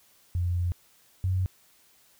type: tone pair in turn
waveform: sine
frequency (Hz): 88 / 92.98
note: F2 / F#2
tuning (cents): +14 / +9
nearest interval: minor second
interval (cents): 95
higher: second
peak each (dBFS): -24 / -23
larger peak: second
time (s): 0.35-0.72 / 1.24-1.46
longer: first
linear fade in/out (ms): 0
effects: white hiss -61 dBFS RMS until 2.19 s